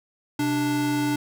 square tone pair together, 129.1 / 294 Hz, C3 / D4, -23 / +2 cents, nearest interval octave + major second, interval 1425 cents, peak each -31 / -23 dBFS, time 0.39-1.16 s, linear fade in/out 5 ms, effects none

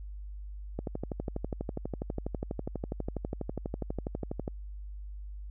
click train, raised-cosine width 2 ms, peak -20 dBFS, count 46, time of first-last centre 0.79-4.479 s, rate 12.2 Hz, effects added 50 Hz sine -39 dBFS peak until 5.5 s

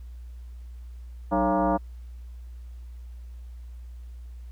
sine tone with frequency modulation, 191.7 Hz, G3, 38 cents flat, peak -20 dBFS, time 1.31-1.78 s, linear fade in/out 20 ms, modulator 248 Hz, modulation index 3.5, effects added 60 Hz sine -38 dBFS peak until 4.51 s + pink hiss -65 dBFS RMS until 4.51 s

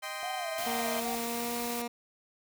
15% pulse chord, C minor, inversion first, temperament equal with one note detuned, 622.3 / 784 / 1038.1 Hz, Eb5 / G5 / C6, 0 / 0 / -14 cents, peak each -34 dBFS, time 0.02-1.01 s, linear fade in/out 20 ms
sine tone with vibrato, 699 Hz, F5, 1 cent sharp, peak -35 dBFS, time 0.23-1.15 s, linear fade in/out 0 ms, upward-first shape sine, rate 2.5 Hz, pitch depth 140 cents each way
white noise, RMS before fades -39 dBFS, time 0.58-1.82 s, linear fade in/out 2 ms
15% pulse tone with pitch glide, 233.1 to 237.7 Hz, A#3 to A#3, 0 to +34 cents, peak -27 dBFS, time 0.66-1.88 s, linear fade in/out 10 ms, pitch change +34 cents, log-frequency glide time 1.2-1.51 s
effects none

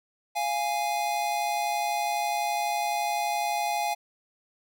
square tone pair together, 696 / 827.9 Hz, F5 / G#5, -6 / -6 cents, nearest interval minor third, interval 300 cents, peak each -31 / -28 dBFS, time 0.35-3.95 s, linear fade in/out 20 ms, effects none

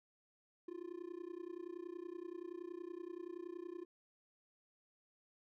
triangle tone with amplitude modulation, 349.2 Hz, F4, in tune, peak -39 dBFS, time 0.68-3.85 s, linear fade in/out 5 ms, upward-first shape sine, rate 30.6 Hz, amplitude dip 95%, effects none

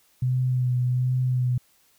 sine tone with vibrato, 126.1 Hz, B2, 36 cents sharp, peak -20 dBFS, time 0.22-1.58 s, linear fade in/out 5 ms, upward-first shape sine, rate 1.3 Hz, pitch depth 23 cents each way, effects white hiss -62 dBFS RMS until 1.98 s

